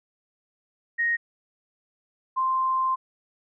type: tone pair in turn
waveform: sine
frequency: 1869 / 1045.6 Hz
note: A#6 / C6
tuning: +4 / -1 cents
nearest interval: minor seventh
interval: 1005 cents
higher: first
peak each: -21 dBFS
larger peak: neither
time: 0.98-1.17 / 2.36-2.96 s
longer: second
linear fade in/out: 20 ms
effects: none